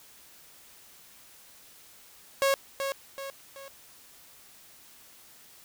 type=tone with echo; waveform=sawtooth; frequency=548 Hz; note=C#5; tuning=20 cents flat; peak=-18 dBFS; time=2.42-2.54 s; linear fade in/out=0 ms; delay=380 ms; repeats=3; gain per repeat=-7 dB; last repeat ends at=3.68 s; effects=white hiss -54 dBFS RMS until 5.64 s